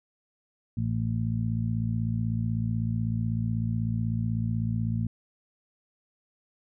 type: harmonic tone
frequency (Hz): 56.1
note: A1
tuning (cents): +34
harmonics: 1 / 2 / 3 / 4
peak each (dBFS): -39 / -27 / -33 / -32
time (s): 0.77-5.07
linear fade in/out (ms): 5
effects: none